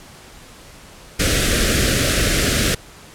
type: band-stop noise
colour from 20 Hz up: pink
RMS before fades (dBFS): -17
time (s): 1.19-2.75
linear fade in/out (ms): 10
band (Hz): 640 to 1300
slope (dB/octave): 48
effects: pink hiss -42 dBFS RMS until 3.14 s + low-pass 11000 Hz 12 dB/octave